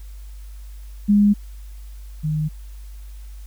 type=tone pair in turn; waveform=sine; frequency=205.2 / 153.73 Hz; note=G#3 / D#3; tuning=-21 / -21 cents; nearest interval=perfect fourth; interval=500 cents; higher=first; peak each=-11 / -19 dBFS; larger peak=first; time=1.08-1.34 / 2.23-2.49 s; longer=neither; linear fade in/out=20 ms; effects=added 50 Hz sine -34 dBFS peak until 3.46 s + white hiss -54 dBFS RMS until 3.46 s